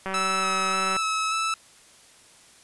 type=click train; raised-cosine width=0.5 ms; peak=-16 dBFS; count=174; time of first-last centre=0.06-0.966 s; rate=191 Hz
type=tone with vibrato; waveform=sawtooth; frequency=1304 Hz; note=E6; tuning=19 cents flat; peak=-20 dBFS; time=0.14-1.54 s; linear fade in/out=2 ms; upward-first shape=square; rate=1.7 Hz; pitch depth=13 cents each way
effects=white hiss -53 dBFS RMS until 2.63 s + resampled to 24000 Hz